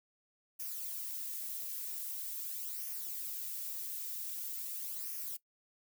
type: noise with flanger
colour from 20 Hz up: violet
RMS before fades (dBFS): -41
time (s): 0.59-5.37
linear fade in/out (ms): 10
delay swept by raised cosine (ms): 0.25 to 3.25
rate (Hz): 0.44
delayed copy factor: -0.55
effects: noise-tail reverb RT60 0.1 s tail -19 dB re dry